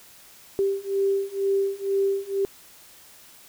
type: beating tone pair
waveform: sine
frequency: 392 / 394.1 Hz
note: G4 / G4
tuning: 0 / +9 cents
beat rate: 2.1 Hz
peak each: -25 / -24 dBFS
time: 0.59-2.45 s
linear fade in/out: 0 ms
effects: white hiss -50 dBFS RMS until 3.48 s